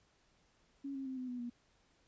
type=tone with pitch steps; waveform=sine; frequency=277.2 / 269.3 / 261.6 / 254.2 / 247 / 239.9 Hz; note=C#4 / C#4 / C4 / C4 / B3 / A#3; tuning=0 / -50 / 0 / -50 / 0 / +50 cents; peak=-39 dBFS; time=0.84-1.5 s; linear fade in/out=10 ms; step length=110 ms; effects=pink hiss -72 dBFS RMS until 2.07 s + resampled to 16000 Hz